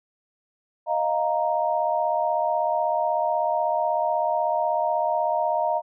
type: chord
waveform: sine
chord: Eb suspended second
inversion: none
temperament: equal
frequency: 622.3 / 698.5 / 932.3 Hz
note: Eb5 / F5 / Bb5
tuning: 0 / 0 / 0 cents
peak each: -25 dBFS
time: 0.86-5.82 s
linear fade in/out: 50 ms
effects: none